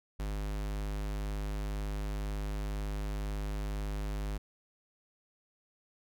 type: tone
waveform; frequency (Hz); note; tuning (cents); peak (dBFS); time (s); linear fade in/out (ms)
square; 51; G#1; -31; -34; 0.19-4.38; 10
effects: none